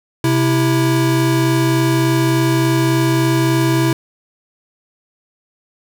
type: tone pair together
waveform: square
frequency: 131.01 / 329.6 Hz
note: C3 / E4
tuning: +3 / 0 cents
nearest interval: octave + major third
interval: 1597 cents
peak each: -16 dBFS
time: 0.24-3.93 s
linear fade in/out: 2 ms
effects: none